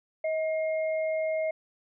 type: tone pair together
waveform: sine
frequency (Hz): 634 / 2133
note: D#5 / C7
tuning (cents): +32 / +33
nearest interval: octave + major sixth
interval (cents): 2101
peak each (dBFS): -26 / -38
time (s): 0.24-1.51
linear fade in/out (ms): 5
effects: none